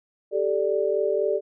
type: chord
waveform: sine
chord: G suspended second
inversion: none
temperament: equal with one note detuned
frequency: 392 / 436 / 587.3 Hz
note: G4 / A4 / D5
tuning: 0 / -16 / 0 cents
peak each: -25 dBFS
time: 0.31-1.41 s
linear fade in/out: 50 ms
effects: none